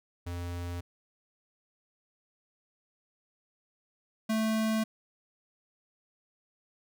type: tone pair in turn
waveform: square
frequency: 87.31 / 220 Hz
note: F2 / A3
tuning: 0 / 0 cents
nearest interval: octave + major third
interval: 1600 cents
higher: second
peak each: -35 / -27 dBFS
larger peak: second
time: 0.26-0.81 / 4.29-4.84 s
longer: neither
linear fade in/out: 10 ms
effects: none